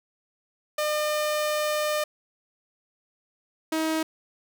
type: tone pair in turn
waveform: sawtooth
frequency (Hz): 604 / 317.9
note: D5 / D#4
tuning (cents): +48 / +37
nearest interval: major seventh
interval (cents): 1111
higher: first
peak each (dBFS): -20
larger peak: neither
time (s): 0.78-2.04 / 3.72-4.03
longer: first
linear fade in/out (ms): 5
effects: none